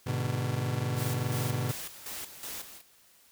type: chord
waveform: 40% pulse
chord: G# diminished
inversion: none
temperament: just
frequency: 103.83 / 124.59 / 149.51 Hz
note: G#2 / B2 / D3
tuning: 0 / +16 / +31 cents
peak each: -34 / -30 / -35 dBFS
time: 0.06-1.72 s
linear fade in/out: 10 ms
type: noise with tremolo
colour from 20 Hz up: white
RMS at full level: -39 dBFS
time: 0.95-2.82 s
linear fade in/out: 50 ms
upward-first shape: square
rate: 2.7 Hz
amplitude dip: 65%
effects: white hiss -61 dBFS RMS until 3.31 s